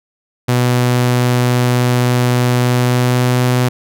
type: tone with pitch glide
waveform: sawtooth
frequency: 123.47 to 124.98 Hz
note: B2 to B2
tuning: 0 to +21 cents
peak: -7 dBFS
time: 0.48-3.69 s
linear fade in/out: 10 ms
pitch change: +21 cents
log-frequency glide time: 2.61-3.46 s
effects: none